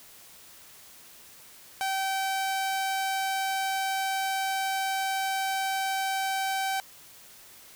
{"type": "tone", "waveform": "sawtooth", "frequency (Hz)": 772, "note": "G5", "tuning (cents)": -27, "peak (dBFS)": -23, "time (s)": [1.81, 6.8], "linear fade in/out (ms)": 0, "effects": ["white hiss -51 dBFS RMS until 7.75 s"]}